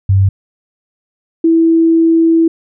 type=tone pair in turn; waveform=sine; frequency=96.9 / 328.5 Hz; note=G2 / E4; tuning=-20 / -6 cents; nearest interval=octave + major sixth; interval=2114 cents; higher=second; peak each=-6 dBFS; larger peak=neither; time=0.09-0.29 / 1.44-2.48 s; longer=second; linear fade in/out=5 ms; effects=none